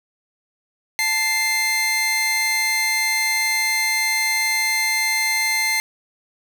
sawtooth tone pair together, 880 / 2093 Hz, A5 / C7, 0 / 0 cents, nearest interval octave + minor third, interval 1500 cents, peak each -24 / -15 dBFS, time 0.99-5.8 s, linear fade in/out 0 ms, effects none

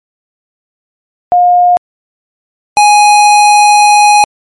sine / square tone pair in turn, 712 / 831.3 Hz, F5 / G#5, +33 / +1 cents, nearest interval minor third, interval 268 cents, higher second, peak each -3 dBFS, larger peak neither, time 1.32-1.77 / 2.77-4.24 s, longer second, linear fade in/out 0 ms, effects MP3 48 kbps

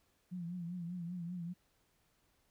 sine tone with vibrato, 174.61 Hz, F3, in tune, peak -39 dBFS, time 0.31-1.54 s, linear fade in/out 20 ms, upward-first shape triangle, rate 5.1 Hz, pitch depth 89 cents each way, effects pink hiss -75 dBFS RMS until 2.5 s

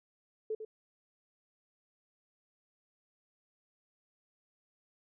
sine tone with echo, 436.4 Hz, A4, 14 cents flat, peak -32 dBFS, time 0.5-0.55 s, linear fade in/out 5 ms, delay 100 ms, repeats 1, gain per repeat -8 dB, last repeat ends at 0.65 s, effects none

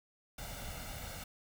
pink noise with comb filter, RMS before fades -44 dBFS, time 0.38-1.24 s, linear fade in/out 5 ms, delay 1.4 ms, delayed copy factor +0.65, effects none

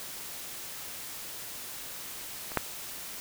clicks, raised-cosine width 0.5 ms, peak -26 / -9 dBFS, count 2, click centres 2.518 / 2.573 s, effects white hiss -41 dBFS RMS until 3.2 s

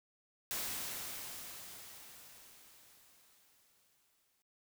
white noise with exponential decay, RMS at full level -38 dBFS, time 0.51-4.42 s, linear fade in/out 0 ms, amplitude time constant 850 ms, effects noise-tail reverb RT60 0.2 s tail -24 dB re dry

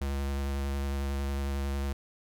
square tone with vibrato, 69.3 Hz, C#2, in tune, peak -30 dBFS, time 0.01-1.93 s, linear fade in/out 5 ms, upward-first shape square, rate 11 Hz, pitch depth 14 cents each way, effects none

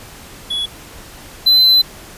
triangle tone pair in turn, 3382 / 4048 Hz, G#7 / B7, +31 / +42 cents, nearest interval minor third, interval 311 cents, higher second, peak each -16 / -6 dBFS, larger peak second, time 0.5-0.66 / 1.46-1.82 s, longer second, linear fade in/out 10 ms, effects pink hiss -37 dBFS RMS until 2.17 s + resampled to 32000 Hz

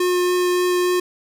square tone with vibrato, 359.1 Hz, F4, 48 cents sharp, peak -17 dBFS, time 0-1 s, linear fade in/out 5 ms, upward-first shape triangle, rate 3.5 Hz, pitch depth 8 cents each way, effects none

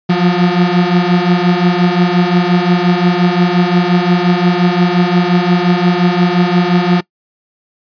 35% pulse beating tone pair, 174.61 / 180.31 Hz, F3 / F#3, 0 / -44 cents, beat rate 5.7 Hz, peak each -10 dBFS, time 0.09-7.01 s, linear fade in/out 10 ms, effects noise-tail reverb RT60 0.1 s tail -22 dB re dry + resampled to 11025 Hz

